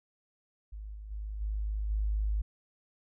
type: tone with level steps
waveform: sine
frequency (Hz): 52.2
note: G#1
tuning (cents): +10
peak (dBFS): -39 / -41 / -35 / -30 / -27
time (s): 0.72-2.42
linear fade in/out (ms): 10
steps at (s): 0.94 / 1.1 / 1.4 / 1.89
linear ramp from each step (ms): 20
effects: none